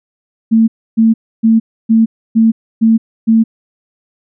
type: tone bursts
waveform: sine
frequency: 224.4 Hz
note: A3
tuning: 34 cents sharp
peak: -5 dBFS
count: 7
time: 0.51-3.44 s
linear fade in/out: 20 ms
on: 170 ms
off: 290 ms
effects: none